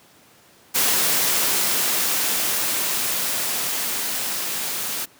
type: noise with level ramp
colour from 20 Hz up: white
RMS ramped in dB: -19 to -27 dBFS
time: 0.74-5.06 s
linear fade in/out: 20 ms
effects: pink hiss -52 dBFS RMS until 5.19 s + high-pass 150 Hz 12 dB/octave